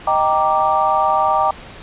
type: chord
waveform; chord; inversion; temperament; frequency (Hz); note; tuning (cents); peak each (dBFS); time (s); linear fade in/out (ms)
sine; Eb major seventh; none; equal; 622.3 / 784 / 932.3 / 1174.7; Eb5 / G5 / Bb5 / D6; 0 / 0 / 0 / 0; -21 / -17 / -19 / -18; 0.07-1.51; 5
effects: pink hiss -37 dBFS RMS until 1.82 s + resampled to 8000 Hz